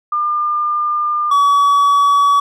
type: tone pair in turn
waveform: sine / triangle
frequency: 1202 / 1136.5 Hz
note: D6 / C#6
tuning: +40 / +43 cents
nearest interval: minor second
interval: 97 cents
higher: first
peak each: -14 / -7 dBFS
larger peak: second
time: 0.12-1.31 / 1.31-2.4 s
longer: first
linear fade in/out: 5 ms
effects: none